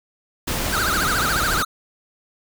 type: noise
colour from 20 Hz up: pink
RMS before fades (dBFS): -24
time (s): 0.47-1.63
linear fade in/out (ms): 10
type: tone with vibrato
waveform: square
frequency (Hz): 1396.9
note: F6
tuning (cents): 0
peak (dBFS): -21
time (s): 0.72-1.65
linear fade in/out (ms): 10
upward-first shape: triangle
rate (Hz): 14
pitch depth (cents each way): 270
effects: none